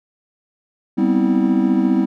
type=chord; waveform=triangle; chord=C major seventh; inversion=second; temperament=equal with one note detuned; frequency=196 / 246.9 / 261.6 / 322.8 Hz; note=G3 / B3 / C4 / E4; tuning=0 / 0 / 0 / -36 cents; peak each=-17 dBFS; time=0.97-2.06 s; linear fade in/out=20 ms; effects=none